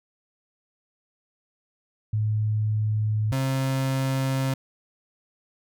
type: tone pair in turn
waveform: sine / 35% pulse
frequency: 107.4 / 133.44 Hz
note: A2 / C3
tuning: -41 / +34 cents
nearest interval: major third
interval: 375 cents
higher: second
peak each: -21 dBFS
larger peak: neither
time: 2.13-3.32 / 3.32-4.54 s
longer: second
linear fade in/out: 5 ms
effects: none